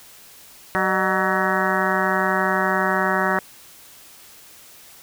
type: harmonic tone with a mistuned harmonic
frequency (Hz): 188.2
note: F#3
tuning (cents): +30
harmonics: 1 / 2 / 3 / 4 / 5 / 6 / 7 / 8 / 9 / 10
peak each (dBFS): -27 / -27 / -27 / -27 / -27 / -27 / -27 / -27 / -27 / -27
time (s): 0.75-3.39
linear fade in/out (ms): 0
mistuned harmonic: 3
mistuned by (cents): +110
effects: white hiss -46 dBFS RMS until 5.02 s